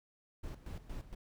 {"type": "noise with tremolo", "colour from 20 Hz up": "brown", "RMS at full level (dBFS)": -43, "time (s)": [0.43, 1.15], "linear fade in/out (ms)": 10, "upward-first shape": "square", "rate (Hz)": 4.3, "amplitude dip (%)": 75, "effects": []}